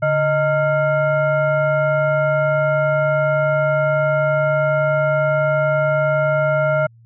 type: tone with frequency modulation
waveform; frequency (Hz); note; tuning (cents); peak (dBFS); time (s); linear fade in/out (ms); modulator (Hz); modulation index
sine; 622.3; D#5; 0; -14; 0.02-6.87; 10; 767; 0.97
effects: added 115 Hz sine -45 dBFS peak until 7.05 s